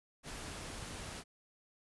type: noise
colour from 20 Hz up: pink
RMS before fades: -45 dBFS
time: 0.23-1.24 s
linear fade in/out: 50 ms
effects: resampled to 24000 Hz